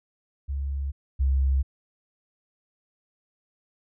sine tone pair in turn, 69.3 / 67.17 Hz, C#2 / C2, 0 / +46 cents, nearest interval minor second, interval 54 cents, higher first, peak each -26 / -19 dBFS, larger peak second, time 0.48-0.92 / 1.19-1.63 s, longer neither, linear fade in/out 20 ms, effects none

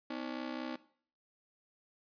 sawtooth ring-modulated tone, 283.3 Hz, C#4, 38 cents sharp, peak -31 dBFS, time 0.1-0.76 s, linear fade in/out 5 ms, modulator 32.3 Hz, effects noise-tail reverb RT60 0.5 s tail -17 dB re dry + resampled to 11025 Hz

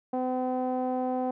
sawtooth tone with low-pass filter, 254.8 Hz, C4, 46 cents flat, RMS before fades -29 dBFS, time 0.13-1.31 s, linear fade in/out 5 ms, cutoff 710 Hz, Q 3.7, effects none

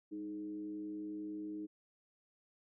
sine tone with frequency modulation, 311.1 Hz, D#4, in tune, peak -40 dBFS, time 0.11-1.67 s, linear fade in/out 20 ms, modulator 111 Hz, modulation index 0.45, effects none

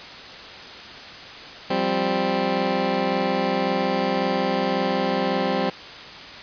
15% pulse chord, F suspended second, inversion none, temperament just, 174.61 / 196.44 / 261.9 Hz, F3 / G3 / C4, 0 / +4 / +2 cents, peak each -23 / -18 / -19 dBFS, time 1.7-5.7 s, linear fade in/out 5 ms, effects white hiss -38 dBFS RMS until 6.42 s + resampled to 11025 Hz

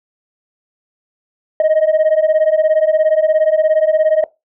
sine beating tone pair, 616 / 633 Hz, D#5 / D#5, -17 / +30 cents, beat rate 17 Hz, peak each -11 dBFS, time 1.6-4.24 s, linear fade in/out 2 ms, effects noise-tail reverb RT60 0.2 s tail -20 dB re dry + tanh soft clip ceiling -7 dBFS

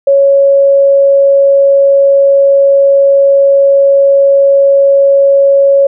sine tone, 554.4 Hz, C#5, in tune, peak -3 dBFS, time 0.07-5.87 s, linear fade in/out 5 ms, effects none

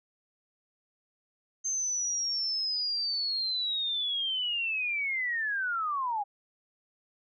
sine linear sweep, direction down, 6330 to 790 Hz, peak -28 dBFS, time 1.64-6.24 s, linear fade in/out 20 ms, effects none

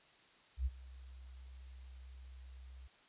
sine tone with ADSR envelope, 64.4 Hz, C2, 27 cents flat, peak -30 dBFS, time 0.57-2.88 s, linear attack 88 ms, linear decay 36 ms, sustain -20 dB, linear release 16 ms, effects white hiss -65 dBFS RMS until 3.08 s + resampled to 8000 Hz

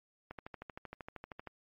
click train, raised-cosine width 0.5 ms, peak -29 dBFS, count 16, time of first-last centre 0.31-1.473 s, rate 12.9 Hz, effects MP3 32 kbps

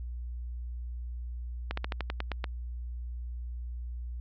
slowing click train, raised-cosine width 0.3 ms, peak -16 dBFS, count 9, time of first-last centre 1.71-2.442 s, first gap 64 ms, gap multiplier 1.1, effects added 60 Hz sine -35 dBFS peak until 4.2 s + low-pass 4000 Hz 12 dB/octave

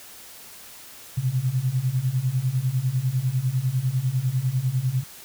sine beating tone pair, 123.47 / 133.47 Hz, B2 / C3, 0 / +35 cents, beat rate 10 Hz, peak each -25 / -23 dBFS, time 1.17-5.04 s, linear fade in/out 10 ms, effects white hiss -44 dBFS RMS until 5.24 s

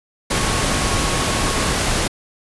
sine tone in noise, 1100 Hz, C#6, 14 cents flat, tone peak -29 dBFS, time 0.31-1.74 s, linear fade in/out 10 ms, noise pink, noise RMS -19 dBFS, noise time 0.3-2.08 s, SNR -13 dB, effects resampled to 24000 Hz

